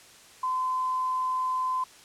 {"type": "tone with quantisation", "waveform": "sine", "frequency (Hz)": 1025, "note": "C6", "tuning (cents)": -36, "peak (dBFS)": -25, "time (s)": [0.43, 1.84], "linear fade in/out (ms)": 5, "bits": 9, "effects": ["white hiss -52 dBFS RMS until 2.04 s", "low-pass 9000 Hz 12 dB/octave"]}